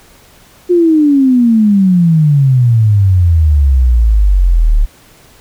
sine exponential sweep, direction down, 361.4 to 35.53 Hz, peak -5 dBFS, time 0.69-4.86 s, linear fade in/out 20 ms, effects pink hiss -43 dBFS RMS until 5.4 s

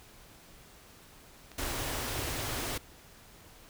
clicks, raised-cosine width 0.2 ms, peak -31 / -23 / -27 dBFS, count 3, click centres 1.517 / 1.633 / 2.089 s
pink band-stop noise, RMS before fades -35 dBFS, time 1.58-2.78 s, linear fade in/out 5 ms, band 150 to 230 Hz, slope 96 dB/octave
effects pink hiss -55 dBFS RMS until 3.69 s

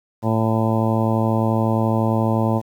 harmonic tone, 111.6 Hz, A2, 25 cents sharp, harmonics 1 / 2 / 3 / 4 / 5 / 6 / 7 / 8 / 9, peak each -20 / -21 / -26 / -30 / -26 / -29 / -30 / -28 / -31 dBFS, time 0.22-2.62 s, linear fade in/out 50 ms, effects 8-bit

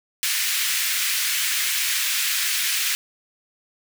pink high-pass noise, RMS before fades -23 dBFS, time 0.23-2.95 s, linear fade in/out 0 ms, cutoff 1800 Hz, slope 24 dB/octave, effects none

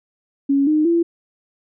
sine tone with pitch steps, 277.9 / 306.6 / 338.2 Hz, C#4 / D#4 / E4, +4 / -25 / +44 cents, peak -13 dBFS, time 0.49-1.03 s, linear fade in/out 10 ms, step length 180 ms, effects none

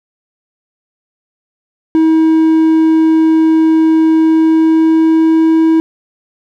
triangle tone with pitch glide, 320 to 322.8 Hz, D#4 to E4, +49 to -36 cents, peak -4 dBFS, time 1.95-5.8 s, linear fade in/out 0 ms, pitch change +15 cents, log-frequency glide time 4.16-5.67 s, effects none

